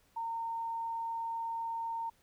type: tone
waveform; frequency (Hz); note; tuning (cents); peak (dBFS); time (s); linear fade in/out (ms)
sine; 916; A#5; -31; -34; 0.16-2.1; 10
effects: pink hiss -69 dBFS RMS until 2.22 s